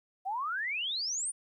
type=exponential sweep; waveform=sine; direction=up; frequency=730 to 9580 Hz; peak=-31 dBFS; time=0.25-1.32 s; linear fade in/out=20 ms; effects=12-bit